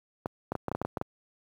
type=clicks; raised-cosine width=1 ms; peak=-16 dBFS; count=10; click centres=0.259 / 0.52 / 0.553 / 0.683 / 0.716 / 0.75 / 0.816 / 0.85 / 0.972 / 1.014 s; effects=high-pass 80 Hz 12 dB/octave + 9-bit